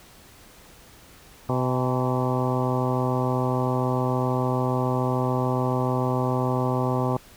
harmonic tone with a mistuned harmonic, 126.9 Hz, B2, 47 cents sharp, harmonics 1 / 2 / 3 / 4 / 5 / 6 / 7 / 8 / 9, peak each -25 / -28 / -30 / -31 / -32 / -33 / -33 / -34 / -35 dBFS, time 1.49-7.17 s, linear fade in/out 2 ms, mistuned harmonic 6, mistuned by +73 cents, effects pink hiss -50 dBFS RMS until 7.36 s

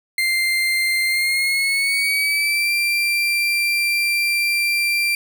35% pulse tone with pitch glide, 2093 to 2363 Hz, C7 to D7, 0 to +10 cents, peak -15 dBFS, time 0.18-5.15 s, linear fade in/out 2 ms, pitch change +210 cents, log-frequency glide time 1.06-2.73 s, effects none

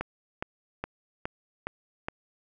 click train, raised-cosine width 0.5 ms, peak -16 dBFS, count 6, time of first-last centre 0.01-2.085 s, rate 2.41 Hz, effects none

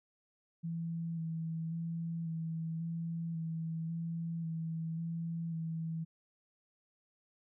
sine tone with vibrato, 164.5 Hz, E3, 3 cents flat, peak -35 dBFS, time 0.63-6.05 s, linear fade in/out 20 ms, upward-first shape square, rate 0.92 Hz, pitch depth 19 cents each way, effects none

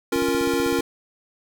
square chord, Bb minor, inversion first, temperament equal, 277.2 / 349.2 / 466.2 Hz, Db4 / F4 / Bb4, 0 / 0 / 0 cents, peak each -25 dBFS, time 0.12-0.81 s, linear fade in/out 5 ms
click train, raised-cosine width 3 ms, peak -21 dBFS, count 11, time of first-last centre 0.16-0.789 s, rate 15.9 Hz
effects none

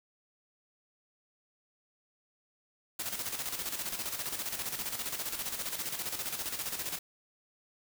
white noise with tremolo, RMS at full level -35 dBFS, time 2.99-6.99 s, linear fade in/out 5 ms, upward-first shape square, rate 15 Hz, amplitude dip 55%, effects none

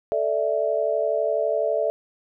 sine chord, A suspended fourth, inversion none, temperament equal, 440 / 587.3 / 659.3 Hz, A4 / D5 / E5, 0 / 0 / 0 cents, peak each -26 / -24 / -24 dBFS, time 0.12-1.9 s, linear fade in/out 0 ms, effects none

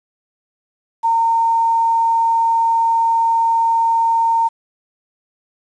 sine tone with quantisation, 915 Hz, A#5, 32 cents flat, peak -12 dBFS, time 1.03-4.49 s, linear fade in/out 20 ms, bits 7, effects resampled to 22050 Hz

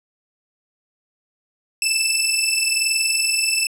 15% pulse tone pair together, 2628 / 2649 Hz, E7 / E7, -6 / +8 cents, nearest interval unison, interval 14 cents, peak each -13 dBFS, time 1.82-3.67 s, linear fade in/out 2 ms, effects low-pass 12000 Hz 12 dB/octave

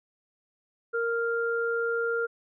sine tone pair together, 464.1 / 1396.9 Hz, A#4 / F6, -8 / 0 cents, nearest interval octave + perfect fifth, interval 1908 cents, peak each -27 / -29 dBFS, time 0.93-2.27 s, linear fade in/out 20 ms, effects none

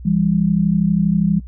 sine tone pair together, 167.55 / 200 Hz, E3 / G3, +29 / +35 cents, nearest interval minor third, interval 306 cents, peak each -16 dBFS, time 0.05-1.4 s, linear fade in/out 10 ms, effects noise-tail reverb RT60 0.1 s tail -21 dB re dry + added 61 Hz sine -31 dBFS peak until 1.47 s

